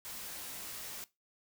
white noise with comb filter, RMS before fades -44 dBFS, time 0.05-1.04 s, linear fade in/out 0 ms, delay 17 ms, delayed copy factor -0.55, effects noise-tail reverb RT60 0.2 s tail -18 dB re dry

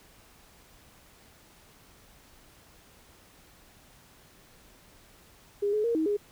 sine tone with pitch steps, 407.1 / 424.9 / 466.8 / 316.9 / 411.8 Hz, G#4 / G#4 / A#4 / D#4 / G#4, -35 / +40 / +2 / +32 / -15 cents, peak -24 dBFS, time 5.62-6.17 s, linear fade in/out 10 ms, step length 110 ms, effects pink hiss -57 dBFS RMS until 6.31 s

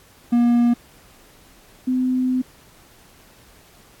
triangle / sine tone pair in turn, 238.6 / 255.2 Hz, A#3 / C4, +41 / -43 cents, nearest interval minor second, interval 116 cents, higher second, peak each -11 / -17 dBFS, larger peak first, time 0.32-0.74 / 1.87-2.42 s, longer second, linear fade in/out 10 ms, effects pink hiss -51 dBFS RMS until 4 s + AAC 64 kbps

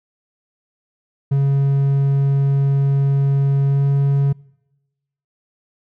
triangle tone with pitch glide, 138.59 to 139.55 Hz, C#3 to C#3, 0 to +12 cents, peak -11 dBFS, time 1.31-4.33 s, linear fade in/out 10 ms, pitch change +12 cents, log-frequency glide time 3.67-3.84 s, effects noise-tail reverb RT60 1.0 s tail -25 dB re dry

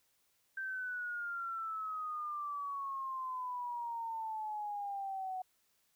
sine exponential sweep, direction down, 1568 to 740 Hz, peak -37 dBFS, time 0.57-5.42 s, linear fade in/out 5 ms, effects white hiss -75 dBFS RMS until 5.95 s

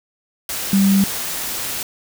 sine tone in noise, 196 Hz, G3, in tune, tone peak -11 dBFS, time 0.73-1.04 s, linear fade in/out 2 ms, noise white, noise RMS -25 dBFS, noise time 0.49-1.83 s, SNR +11 dB, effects none

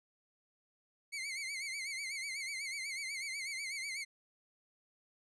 sawtooth tone with vibrato, 2178 Hz, C#7, 31 cents flat, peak -35 dBFS, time 1.12-4.05 s, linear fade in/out 20 ms, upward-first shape sine, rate 8.1 Hz, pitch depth 100 cents each way, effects resampled to 24000 Hz

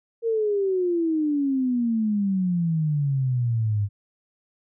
sine exponential sweep, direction down, 466.2 to 99.8 Hz, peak -20 dBFS, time 0.22-3.89 s, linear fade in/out 50 ms, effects none

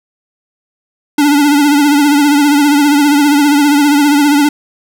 square tone with vibrato, 289.8 Hz, D4, 23 cents flat, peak -7 dBFS, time 1.18-4.49 s, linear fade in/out 5 ms, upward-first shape triangle, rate 15 Hz, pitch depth 70 cents each way, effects none

